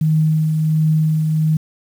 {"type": "tone with tremolo", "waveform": "sine", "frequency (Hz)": 156.5, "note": "D#3", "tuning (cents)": 10, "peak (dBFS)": -11, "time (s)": [0.01, 1.57], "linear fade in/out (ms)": 5, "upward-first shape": "triangle", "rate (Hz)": 1.4, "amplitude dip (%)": 35, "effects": ["7-bit"]}